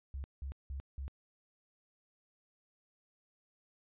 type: tone bursts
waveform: sine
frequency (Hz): 68.1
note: C#2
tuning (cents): -30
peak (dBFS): -38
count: 4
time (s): 0.14-1.08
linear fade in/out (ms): 0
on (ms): 100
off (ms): 180
effects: resampled to 8000 Hz